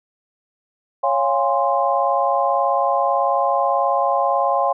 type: chord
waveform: sine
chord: Db major seventh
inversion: none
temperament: equal with one note detuned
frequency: 554.4 / 698.5 / 816.8 / 1046.5 Hz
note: Db5 / F5 / Ab5 / C6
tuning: 0 / 0 / -29 / 0 cents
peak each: -21 dBFS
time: 1.03-4.73 s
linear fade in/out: 10 ms
effects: none